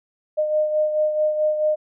sine beating tone pair, 611 / 615.6 Hz, D#5 / D#5, -32 / -19 cents, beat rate 4.6 Hz, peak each -18 / -27 dBFS, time 0.37-1.76 s, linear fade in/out 20 ms, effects none

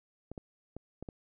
clicks, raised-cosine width 2 ms, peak -28 dBFS, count 5, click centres 0.316 / 0.378 / 0.766 / 1.026 / 1.088 s, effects none

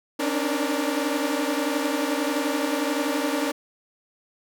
sawtooth tone cluster, 270.9 / 292.5 / 303.9 / 470 / 577 Hz, C#4 / D4 / D#4 / A#4 / D5, -40 / -7 / -41 / +14 / -31 cents, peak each -25 / -23 / -27 / -27 / -31 dBFS, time 0.19-3.52 s, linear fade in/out 10 ms, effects none

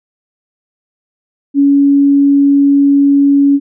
sine tone, 281 Hz, C#4, 24 cents sharp, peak -5 dBFS, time 1.54-3.6 s, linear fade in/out 50 ms, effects none

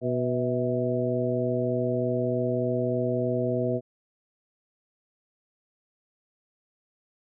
harmonic tone with a mistuned harmonic, 123.3 Hz, B2, 2 cents flat, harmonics 1 / 2 / 3 / 4 / 5, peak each -30 / -30 / -30 / -30 / -30 dBFS, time 0.01-3.81 s, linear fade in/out 50 ms, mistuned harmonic 5, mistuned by +66 cents, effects none

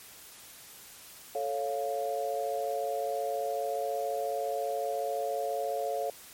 sine chord, A augmented, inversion none, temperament equal, 440 / 554.4 / 698.5 Hz, A4 / C#5 / E#5, 0 / 0 / 0 cents, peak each -35 / -33 / -33 dBFS, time 1.35-6.1 s, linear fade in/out 2 ms, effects white hiss -50 dBFS RMS until 6.33 s + MP3 64 kbps

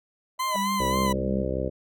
sine tone with exponential growth, 622.3 Hz, D#5, in tune, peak -25 dBFS, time 0.38-0.56 s, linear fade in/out 0 ms, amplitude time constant 39 ms
40% pulse tone with vibrato, 1016 Hz, B5, 49 cents sharp, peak -24 dBFS, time 0.39-1.13 s, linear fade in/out 10 ms, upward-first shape sine, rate 3.7 Hz, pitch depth 58 cents each way
sine tone with pitch glide, 197.6 to 199.78 Hz, G3 to G3, +14 to +33 cents, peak -28 dBFS, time 0.54-1.46 s, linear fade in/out 50 ms, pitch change +19 cents, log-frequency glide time 0.76-1.17 s
harmonic tone, 65.41 Hz, C2, in tune, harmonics 1 / 2 / 3 / 4 / 5 / 6 / 7 / 8 / 9, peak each -32 / -34 / -35 / -37 / -35 / -34 / -36 / -32 / -34 dBFS, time 0.79-1.7 s, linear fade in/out 20 ms
effects none

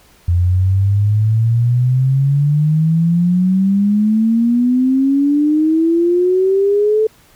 sine exponential sweep, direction up, 85.9 to 440 Hz, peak -10 dBFS, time 0.28-7.07 s, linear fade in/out 5 ms, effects pink hiss -49 dBFS RMS until 7.35 s

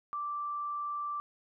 sine tone, 1172 Hz, D6, 4 cents flat, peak -33 dBFS, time 0.13-1.2 s, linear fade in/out 0 ms, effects none

